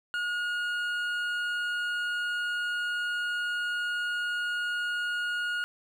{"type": "tone pair together", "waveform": "triangle", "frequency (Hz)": [1439.4, 2859], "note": ["F#6", "F7"], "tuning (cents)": [-48, 40], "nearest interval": "octave", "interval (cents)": 1188, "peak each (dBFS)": [-27, -36], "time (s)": [0.14, 5.64], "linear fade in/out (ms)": 0, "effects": []}